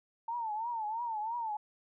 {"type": "tone with vibrato", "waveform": "sine", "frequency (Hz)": 899, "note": "A5", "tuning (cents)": 37, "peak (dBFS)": -33, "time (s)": [0.28, 1.57], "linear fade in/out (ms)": 5, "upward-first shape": "triangle", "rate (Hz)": 3, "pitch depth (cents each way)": 140, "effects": []}